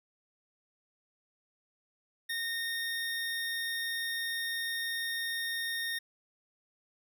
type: tone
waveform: 25% pulse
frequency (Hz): 1843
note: A#6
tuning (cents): -20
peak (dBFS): -29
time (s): 2.29-5.99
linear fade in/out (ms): 10
effects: none

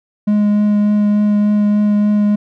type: tone with vibrato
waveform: triangle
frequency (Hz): 208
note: G#3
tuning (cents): +3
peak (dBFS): -8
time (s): 0.27-2.36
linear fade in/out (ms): 10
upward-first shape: triangle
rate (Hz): 3.4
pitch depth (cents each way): 11
effects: none

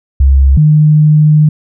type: tone pair in turn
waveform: sine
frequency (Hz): 67.8 / 152.21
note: C#2 / D#3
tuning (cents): -38 / -38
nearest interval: octave + major second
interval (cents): 1400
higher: second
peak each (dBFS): -3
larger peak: neither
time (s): 0.2-0.57 / 0.57-1.49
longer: second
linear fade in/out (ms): 5
effects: none

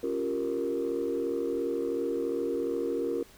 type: chord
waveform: sine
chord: G half-diminished seventh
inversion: second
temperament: equal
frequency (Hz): 277.2 / 349.2 / 392 / 466.2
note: Db4 / F4 / G4 / Bb4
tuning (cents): 0 / 0 / 0 / 0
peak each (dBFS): -34 / -32 / -35 / -30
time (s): 0.03-3.23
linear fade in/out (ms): 5
effects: tanh soft clip ceiling -21 dBFS + pink hiss -55 dBFS RMS until 3.37 s

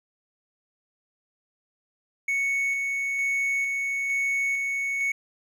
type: tone with tremolo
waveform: triangle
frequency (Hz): 2217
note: C#7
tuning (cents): 0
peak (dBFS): -21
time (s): 2.28-5.12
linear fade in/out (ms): 5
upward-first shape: square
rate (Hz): 1.1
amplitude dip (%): 25
effects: none

